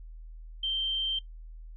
sine tone, 3136 Hz, G7, in tune, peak -27 dBFS, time 0.63-1.19 s, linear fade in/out 5 ms, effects noise-tail reverb RT60 0.1 s tail -17 dB re dry + added 40 Hz sine -42 dBFS peak until 1.76 s

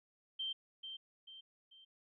sine tone with echo, 3136 Hz, G7, in tune, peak -37 dBFS, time 0.39-0.53 s, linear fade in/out 10 ms, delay 440 ms, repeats 3, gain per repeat -7 dB, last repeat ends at 1.85 s, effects none

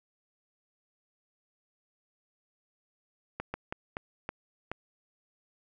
slowing click train, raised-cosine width 0.5 ms, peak -19 dBFS, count 6, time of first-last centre 3.4-4.716 s, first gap 140 ms, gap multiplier 1.32, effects none

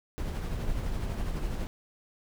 brown noise with tremolo, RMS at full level -30 dBFS, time 0.18-1.67 s, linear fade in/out 0 ms, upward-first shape triangle, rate 12 Hz, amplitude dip 40%, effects none

